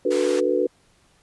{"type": "chord", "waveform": "sine", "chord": "B minor seventh", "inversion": "first", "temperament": "just", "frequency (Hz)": [296.3, 370.4, 444.5, 493.9], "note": ["D4", "F#4", "A4", "B4"], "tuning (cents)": [15, 2, 18, 0], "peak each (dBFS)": [-26, -23, -25, -22], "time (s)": [0.05, 0.67], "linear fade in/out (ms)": 5}
{"type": "band-pass noise", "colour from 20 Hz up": "pink", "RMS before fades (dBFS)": -35, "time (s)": [0.1, 0.41], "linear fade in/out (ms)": 20, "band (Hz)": [770, 9300], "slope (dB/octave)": 24}
{"effects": ["pink hiss -60 dBFS RMS until 1.22 s", "resampled to 24000 Hz"]}